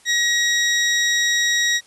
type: tone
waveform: 20% pulse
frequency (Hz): 1900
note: A#6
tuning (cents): +33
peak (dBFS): -11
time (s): 0.05-1.81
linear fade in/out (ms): 50
effects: white hiss -52 dBFS RMS until 1.86 s + resampled to 24000 Hz